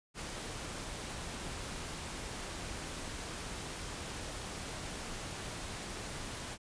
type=noise; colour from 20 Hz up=pink; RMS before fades=-42 dBFS; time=0.14-6.58 s; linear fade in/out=50 ms; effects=resampled to 22050 Hz